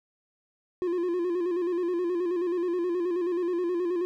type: tone with vibrato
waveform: triangle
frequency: 352.1 Hz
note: F4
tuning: 14 cents sharp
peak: -23 dBFS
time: 0.82-4.05 s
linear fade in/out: 0 ms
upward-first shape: square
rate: 9.4 Hz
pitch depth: 55 cents each way
effects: none